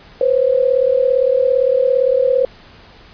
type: tone pair together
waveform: sine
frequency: 498.4 / 536 Hz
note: B4 / C5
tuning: +16 / +42 cents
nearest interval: minor second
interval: 126 cents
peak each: -14 dBFS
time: 0.21-2.45 s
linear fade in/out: 2 ms
effects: pink hiss -43 dBFS RMS until 3.13 s + resampled to 11025 Hz